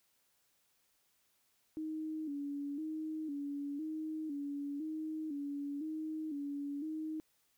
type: tone with vibrato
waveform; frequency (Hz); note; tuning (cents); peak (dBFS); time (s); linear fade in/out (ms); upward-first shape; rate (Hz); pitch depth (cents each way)
sine; 298.6; D4; +29; -37; 1.77-7.2; 0; square; 0.99; 82
effects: white hiss -75 dBFS RMS until 7.57 s